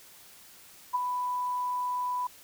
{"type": "tone with ADSR envelope", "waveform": "sine", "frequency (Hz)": 992, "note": "B5", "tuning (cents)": 7, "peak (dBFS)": -22, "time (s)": [0.93, 2.27], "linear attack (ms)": 21, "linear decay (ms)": 20, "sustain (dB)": -6, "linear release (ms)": 4, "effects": ["white hiss -53 dBFS RMS until 2.43 s"]}